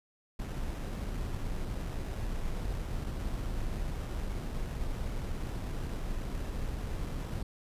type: noise with sample-and-hold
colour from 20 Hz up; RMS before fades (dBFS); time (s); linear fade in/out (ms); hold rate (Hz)
brown; -35; 0.39-7.43; 5; 4410
effects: resampled to 32000 Hz